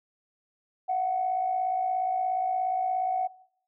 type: tone pair together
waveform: sine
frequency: 689 / 746 Hz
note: F5 / F#5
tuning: -24 / +14 cents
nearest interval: minor second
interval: 138 cents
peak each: -34 / -24 dBFS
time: 0.88-3.28 s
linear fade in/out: 20 ms
effects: noise-tail reverb RT60 0.6 s tail -19 dB re dry + tanh soft clip ceiling -18 dBFS